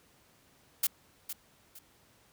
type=noise with echo; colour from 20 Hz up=blue; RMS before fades=-27 dBFS; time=0.83-0.87 s; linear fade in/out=5 ms; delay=460 ms; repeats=2; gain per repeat=-11 dB; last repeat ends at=1.79 s; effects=pink hiss -64 dBFS RMS until 2.32 s + high-pass 60 Hz 12 dB/octave